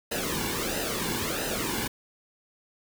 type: noise with flanger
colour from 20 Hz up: pink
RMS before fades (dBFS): -30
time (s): 0.11-1.88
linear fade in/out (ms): 10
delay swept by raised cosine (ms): 0.88 to 1.6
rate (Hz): 1.5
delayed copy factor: -0.7
effects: none